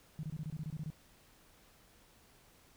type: tone bursts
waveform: sine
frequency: 155.2 Hz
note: D#3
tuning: 4 cents flat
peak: -37 dBFS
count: 11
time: 0.19-0.902 s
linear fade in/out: 0 ms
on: 42 ms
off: 25 ms
effects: pink hiss -64 dBFS RMS until 2.76 s